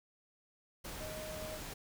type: tone in noise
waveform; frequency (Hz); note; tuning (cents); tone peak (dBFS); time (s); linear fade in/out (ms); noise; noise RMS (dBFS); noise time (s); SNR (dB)
sine; 622.3; D#5; 0; -44; 1-1.58; 10; pink; -45; 0.84-1.74; -2
effects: none